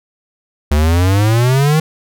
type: exponential sweep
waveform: square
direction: up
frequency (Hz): 71.7 to 160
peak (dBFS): -10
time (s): 0.71-1.8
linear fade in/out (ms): 5
effects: none